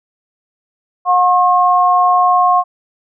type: tone pair together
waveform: sine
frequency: 722 / 1079 Hz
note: F#5 / C#6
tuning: -43 / -47 cents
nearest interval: perfect fifth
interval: 696 cents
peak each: -11 dBFS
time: 1.05-2.64 s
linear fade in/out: 50 ms
effects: none